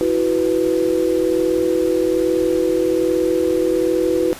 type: chord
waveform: sine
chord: E suspended second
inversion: none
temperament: just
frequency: 329.6 / 370.8 / 494.4 Hz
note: E4 / F#4 / B4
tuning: 0 / +4 / +2 cents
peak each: -19 dBFS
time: 0.01-4.33 s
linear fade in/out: 0 ms
effects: pink hiss -35 dBFS RMS until 4.39 s + resampled to 32000 Hz